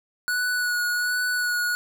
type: tone with vibrato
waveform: square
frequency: 1468 Hz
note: F#6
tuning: 14 cents flat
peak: -23 dBFS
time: 0.28-1.75 s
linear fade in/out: 0 ms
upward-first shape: sine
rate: 1.3 Hz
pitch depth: 20 cents each way
effects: none